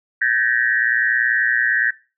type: tone cluster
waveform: sine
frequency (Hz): 1542 / 1652 / 1770 / 1891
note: G6 / G#6 / A6 / A#6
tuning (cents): -29 / -10 / +10 / +24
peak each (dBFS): -21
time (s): 0.21-1.91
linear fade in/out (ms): 10
effects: noise-tail reverb RT60 0.3 s tail -17 dB re dry